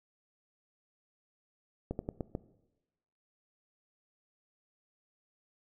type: slowing click train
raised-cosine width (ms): 2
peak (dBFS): -21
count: 5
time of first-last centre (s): 1.91-2.351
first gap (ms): 81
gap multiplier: 1.21
effects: noise-tail reverb RT60 1.0 s tail -18 dB re dry